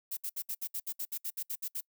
violet noise bursts, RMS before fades -36 dBFS, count 14, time 0.11-1.809 s, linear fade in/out 10 ms, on 61 ms, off 65 ms, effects noise-tail reverb RT60 0.1 s tail -26 dB re dry

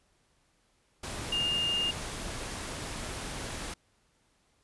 sine tone in noise, 2823 Hz, F7, 18 cents sharp, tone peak -27 dBFS, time 1.32-1.91 s, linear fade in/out 5 ms, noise pink, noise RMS -38 dBFS, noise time 1.03-3.74 s, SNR +8 dB, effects pink hiss -70 dBFS RMS until 4.63 s + resampled to 24000 Hz

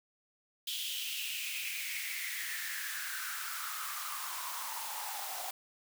white noise with high-pass filter sweep, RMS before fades -39 dBFS, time 0.67-5.51 s, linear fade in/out 5 ms, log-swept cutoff 3300 to 730 Hz, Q 6.1, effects none

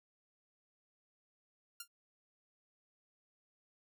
5% pulse tone with exponential decay, 1396.9 Hz, F6, in tune, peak -29 dBFS, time 1.8-1.88 s, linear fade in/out 5 ms, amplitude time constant 16 ms, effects none

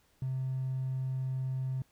triangle tone with hard clipping, 130.81 Hz, C3, in tune, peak -31 dBFS, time 0.22-1.82 s, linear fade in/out 2 ms, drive 3 dB, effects pink hiss -69 dBFS RMS until 1.91 s

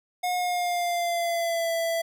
square tone with pitch glide, 721 to 665 Hz, F#5 to E5, -45 to +15 cents, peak -25 dBFS, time 0.23-2.02 s, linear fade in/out 10 ms, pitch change -140 cents, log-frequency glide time 0.35-1.71 s, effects none

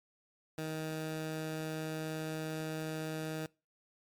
15% pulse tone, 157.4 Hz, D#3, 20 cents sharp, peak -30 dBFS, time 0.58-3.46 s, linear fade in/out 2 ms, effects noise-tail reverb RT60 0.3 s tail -24 dB re dry + MP3 96 kbps

